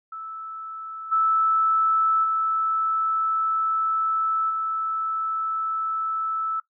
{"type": "tone with level steps", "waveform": "sine", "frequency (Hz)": 1313, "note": "E6", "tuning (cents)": -7, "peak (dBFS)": [-32, -17, -20, -23], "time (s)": [0.12, 6.6], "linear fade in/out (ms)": 5, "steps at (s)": [1.11, 2.23, 4.49], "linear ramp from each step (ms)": 20, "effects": ["noise-tail reverb RT60 0.1 s tail -17 dB re dry"]}